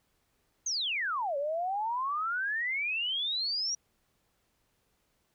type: exponential two-way sweep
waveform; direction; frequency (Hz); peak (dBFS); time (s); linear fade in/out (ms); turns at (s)
sine; down then up; 6600 to 549 to 5810; -29; 0.66-3.75; 5; 1.37
effects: pink hiss -74 dBFS RMS until 5.34 s